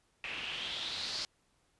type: noise with low-pass filter sweep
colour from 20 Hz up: white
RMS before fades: -39 dBFS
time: 0.24-1.25 s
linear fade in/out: 0 ms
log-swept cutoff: 2500 to 4800 Hz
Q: 4.8
effects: pink hiss -73 dBFS RMS until 1.79 s + resampled to 24000 Hz